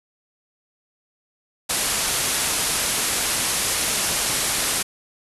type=low-pass noise; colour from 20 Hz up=white; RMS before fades=-23 dBFS; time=1.69-4.83 s; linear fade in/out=10 ms; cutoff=12000 Hz; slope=96 dB/octave; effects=none